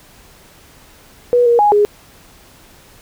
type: tone with pitch steps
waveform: sine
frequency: 486.7 / 473 / 829 / 414 Hz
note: B4 / A#4 / G#5 / G#4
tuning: -25 / +25 / -3 / -5 cents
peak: -8 dBFS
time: 1.33-1.85 s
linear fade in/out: 0 ms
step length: 130 ms
effects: pink hiss -45 dBFS RMS until 3.01 s